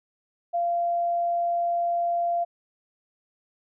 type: tone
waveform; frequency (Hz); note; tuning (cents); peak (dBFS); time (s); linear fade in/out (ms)
sine; 690; F5; -21; -22; 0.53-2.45; 20
effects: none